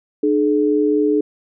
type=tone pair together; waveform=sine; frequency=301 / 425.3 Hz; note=D4 / G#4; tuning=+43 / +41 cents; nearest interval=tritone; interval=598 cents; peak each=-16 dBFS; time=0.23-1.21 s; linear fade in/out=5 ms; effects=none